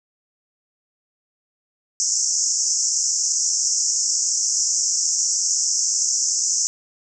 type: band-pass noise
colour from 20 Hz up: pink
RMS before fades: -21 dBFS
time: 2-6.67 s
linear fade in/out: 0 ms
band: 5400 to 7500 Hz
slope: 96 dB/octave
effects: none